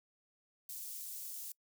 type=high-pass noise; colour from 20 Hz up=white; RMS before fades=-45 dBFS; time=0.69-1.52 s; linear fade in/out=2 ms; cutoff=7100 Hz; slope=12 dB/octave; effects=noise-tail reverb RT60 0.1 s tail -25 dB re dry